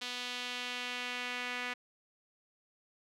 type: tone with band-pass filter sweep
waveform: sawtooth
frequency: 246.9 Hz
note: B3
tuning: in tune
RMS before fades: -39 dBFS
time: 0.01-1.74 s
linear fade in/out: 10 ms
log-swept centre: 3600 to 2200 Hz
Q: 1.8
effects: none